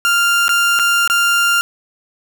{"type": "tone with dropouts", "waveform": "30% pulse", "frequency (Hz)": 1395, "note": "F6", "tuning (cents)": -2, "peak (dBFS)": -9, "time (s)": [0.05, 1.61], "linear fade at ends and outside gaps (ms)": 0, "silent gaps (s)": [[0.481, 0.492], [0.79, 0.796], [1.076, 1.099]], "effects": []}